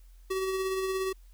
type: tone with tremolo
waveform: square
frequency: 380 Hz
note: F#4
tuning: 46 cents sharp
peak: -28 dBFS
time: 0.3-1.13 s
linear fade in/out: 10 ms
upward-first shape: sine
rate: 17 Hz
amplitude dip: 30%
effects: added 43 Hz sine -50 dBFS peak until 1.33 s + white hiss -68 dBFS RMS until 1.33 s